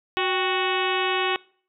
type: harmonic tone with a mistuned harmonic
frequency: 370 Hz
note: F#4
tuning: in tune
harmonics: 1 / 2 / 3 / 4 / 5 / 6 / 7 / 8 / 9 / 10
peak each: -26 / -29 / -28 / -33 / -32 / -34 / -30 / -31 / -35 / -38 dBFS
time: 0.17-1.36 s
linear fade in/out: 0 ms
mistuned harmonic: 2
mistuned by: +92 cents
effects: noise-tail reverb RT60 0.5 s tail -24 dB re dry